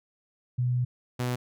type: tone pair in turn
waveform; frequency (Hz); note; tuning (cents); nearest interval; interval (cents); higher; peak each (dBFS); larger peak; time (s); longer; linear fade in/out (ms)
sine / sawtooth; 124 / 124; B2 / B2; +7 / +7; unison; 0; neither; -23; neither; 0.58-0.85 / 1.19-1.36; first; 10
effects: none